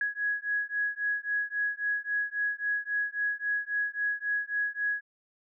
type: beating tone pair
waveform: sine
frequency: 1667 / 1670.7 Hz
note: G#6 / G#6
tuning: +6 / +10 cents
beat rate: 3.7 Hz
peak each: -31 dBFS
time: 0.01-5.01 s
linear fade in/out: 2 ms
effects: none